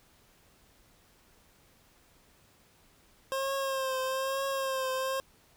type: tone with vibrato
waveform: 25% pulse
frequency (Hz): 533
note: C5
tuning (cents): +32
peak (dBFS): -26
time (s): 3.32-5.2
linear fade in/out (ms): 0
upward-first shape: triangle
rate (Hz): 1.1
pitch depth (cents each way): 46
effects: pink hiss -63 dBFS RMS until 5.56 s